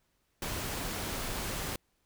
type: noise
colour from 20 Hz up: pink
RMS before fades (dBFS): -36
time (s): 0.42-1.76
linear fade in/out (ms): 2
effects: pink hiss -75 dBFS RMS until 2.05 s